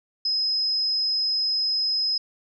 sine tone, 5090 Hz, D#8, 39 cents sharp, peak -21 dBFS, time 0.25-2.18 s, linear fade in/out 5 ms, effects none

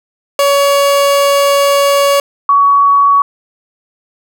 30% pulse / sine tone pair in turn, 563 / 1126 Hz, C#5 / C#6, +27 / +27 cents, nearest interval octave, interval 1200 cents, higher second, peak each -5 dBFS, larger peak neither, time 0.39-2.2 / 2.49-3.22 s, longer first, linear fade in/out 2 ms, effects none

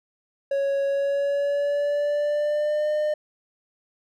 triangle tone with pitch glide, 554.4 to 604.6 Hz, C#5 to D#5, 0 to -50 cents, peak -19 dBFS, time 0.51-3.14 s, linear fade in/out 5 ms, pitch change +150 cents, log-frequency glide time 0.86-2.9 s, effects none

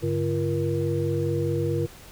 sine tone cluster, 100.3 / 145.1 / 341 / 474 Hz, G2 / D3 / F4 / A#4, +40 / -21 / -41 / +29 cents, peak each -28 dBFS, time 0.02-1.87 s, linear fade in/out 20 ms, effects pink hiss -47 dBFS RMS until 2.11 s

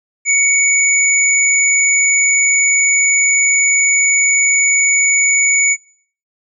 sine tone pair together, 2238 / 6943 Hz, C#7 / A8, +16 / -24 cents, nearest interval octave + minor sixth, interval 1960 cents, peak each -12 dBFS, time 0.25-5.77 s, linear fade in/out 50 ms, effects noise-tail reverb RT60 0.5 s tail -21 dB re dry

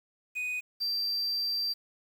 triangle tone pair in turn, 2489 / 4699 Hz, D#7 / D8, 0 / 0 cents, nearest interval major seventh, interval 1100 cents, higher second, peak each -29 / -27 dBFS, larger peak second, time 0.35-0.61 / 0.8-1.74 s, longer second, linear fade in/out 20 ms, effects 9-bit

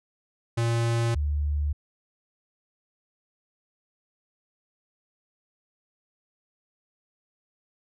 square / sine tone pair in turn, 116.54 / 73.42 Hz, A#2 / D2, 0 / 0 cents, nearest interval minor sixth, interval 800 cents, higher first, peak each -23 dBFS, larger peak neither, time 0.57-1.15 / 1.15-1.73 s, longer neither, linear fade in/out 10 ms, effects resampled to 24000 Hz

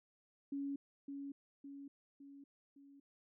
sine tone with echo, 279.5 Hz, C#4, 14 cents sharp, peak -38 dBFS, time 0.52-0.76 s, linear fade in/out 5 ms, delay 560 ms, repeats 4, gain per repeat -5 dB, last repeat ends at 3 s, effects none

